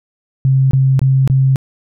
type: tone bursts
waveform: sine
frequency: 133.4 Hz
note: C3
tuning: 34 cents sharp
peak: -8 dBFS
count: 4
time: 0.45-1.559 s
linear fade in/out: 0 ms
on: 260 ms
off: 23 ms
effects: none